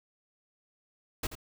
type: noise with echo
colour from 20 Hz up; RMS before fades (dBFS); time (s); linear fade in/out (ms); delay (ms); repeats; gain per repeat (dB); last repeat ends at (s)
pink; -32; 1.23-1.27; 5; 83; 1; -11; 1.353
effects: none